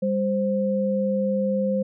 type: tone pair together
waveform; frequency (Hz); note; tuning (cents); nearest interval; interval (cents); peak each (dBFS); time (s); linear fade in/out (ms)
sine; 199.33 / 523.3; G3 / C5; +29 / 0; octave + perfect fourth; 1671; -23; 0.02-1.83; 10
effects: none